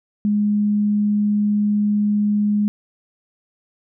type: tone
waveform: sine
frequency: 207.7 Hz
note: G#3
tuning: in tune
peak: -15 dBFS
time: 0.25-2.68 s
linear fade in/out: 0 ms
effects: none